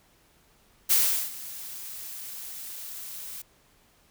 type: noise with ADSR envelope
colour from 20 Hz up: blue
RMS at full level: -20 dBFS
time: 0.89-3.42 s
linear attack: 22 ms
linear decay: 390 ms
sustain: -19 dB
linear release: 5 ms
effects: pink hiss -62 dBFS RMS until 4.1 s